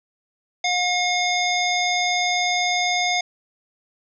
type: harmonic tone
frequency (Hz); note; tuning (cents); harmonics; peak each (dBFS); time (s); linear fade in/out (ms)
718; F5; +48; 1 / 3 / 5 / 7 / 9; -23 / -23 / -26 / -29 / -30; 0.64-3.21; 5
effects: none